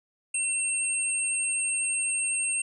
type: tone pair together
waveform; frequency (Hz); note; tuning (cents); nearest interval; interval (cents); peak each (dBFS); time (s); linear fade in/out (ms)
sine; 2695 / 8556; E7 / C9; +38 / +38; octave + minor sixth; 2000; -31 / -26; 0.34-2.62; 5
effects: none